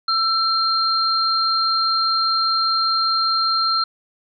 sine tone pair together, 1335 / 4185 Hz, E6 / C8, +22 / 0 cents, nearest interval octave + minor sixth, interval 1978 cents, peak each -19 dBFS, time 0.08-3.84 s, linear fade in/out 5 ms, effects none

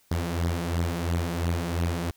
sawtooth beating tone pair, 84.3 / 87.2 Hz, E2 / F2, +39 / -2 cents, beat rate 2.9 Hz, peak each -23 / -26 dBFS, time 0.11-2.11 s, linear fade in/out 5 ms, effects white hiss -63 dBFS RMS until 2.16 s

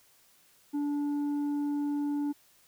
triangle tone with tanh clipping, 290 Hz, D4, 22 cents flat, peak -29 dBFS, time 0.73-2.33 s, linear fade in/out 20 ms, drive 9 dB, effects white hiss -63 dBFS RMS until 2.67 s

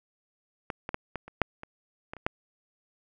clicks, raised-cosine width 0.5 ms, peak -17 / -19 / -14 / -18 / -29 / -6 / -25 / -22 / -29 / -10 dBFS, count 10, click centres 0.702 / 0.891 / 0.944 / 1.157 / 1.28 / 1.417 / 1.634 / 2.135 / 2.167 / 2.265 s, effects none

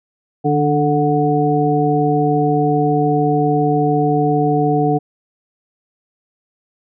harmonic tone with a mistuned harmonic, 146.9 Hz, D3, 1 cent sharp, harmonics 1 / 2 / 3 / 5, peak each -18 / -18 / -18 / -18 dBFS, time 0.44-4.99 s, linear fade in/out 20 ms, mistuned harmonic 1, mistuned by +50 cents, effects none

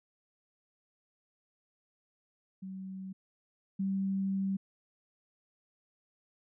sine tone pair in turn, 190 / 193.77 Hz, F#3 / G3, +46 / -20 cents, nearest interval unison, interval 34 cents, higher second, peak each -39 / -29 dBFS, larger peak second, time 2.62-3.13 / 3.79-4.57 s, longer second, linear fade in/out 10 ms, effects none

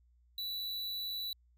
square tone, 3951 Hz, B7, in tune, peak -37 dBFS, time 0.38-1.33 s, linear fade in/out 2 ms, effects added 60 Hz sine -64 dBFS peak until 1.57 s

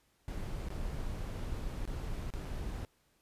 brown noise with dropouts, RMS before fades -38 dBFS, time 0.28-2.85 s, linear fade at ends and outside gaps 0 ms, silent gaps 0.685-0.704 / 1.853-1.876 / 2.303-2.338 / 2.45-2.454 s, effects pink hiss -72 dBFS RMS until 3.21 s + resampled to 32000 Hz

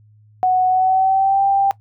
sine tone with pitch glide, 740 to 788.5 Hz, F#5 to G5, 0 to +10 cents, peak -12 dBFS, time 0.43-1.71 s, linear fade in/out 0 ms, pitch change +110 cents, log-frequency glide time 0.68-1.43 s, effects noise-tail reverb RT60 0.1 s tail -19 dB re dry + added 106 Hz sine -47 dBFS peak until 1.8 s

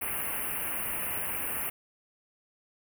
white band-stop noise, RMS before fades -33 dBFS, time 0.01-1.7 s, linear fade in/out 10 ms, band 2900 to 9400 Hz, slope 96 dB/octave, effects none

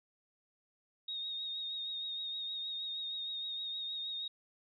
sine tone with vibrato, 3729 Hz, A#7, in tune, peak -37 dBFS, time 1.08-4.28 s, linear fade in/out 5 ms, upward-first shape triangle, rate 6.4 Hz, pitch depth 36 cents each way, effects none

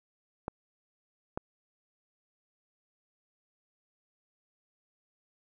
clicks, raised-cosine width 1 ms, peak -19 dBFS, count 2, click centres 0.481 / 1.375 s, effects none

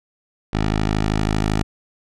10% pulse tone with low-pass filter sweep, 52.7 Hz, G#1, 26 cents sharp, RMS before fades -20 dBFS, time 0.53-1.63 s, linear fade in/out 5 ms, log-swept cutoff 4700 to 8200 Hz, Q 0.77, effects none

